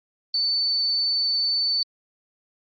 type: tone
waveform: sine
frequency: 4511 Hz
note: C#8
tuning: 29 cents sharp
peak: -20 dBFS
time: 0.34-1.83 s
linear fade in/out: 2 ms
effects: Opus 48 kbps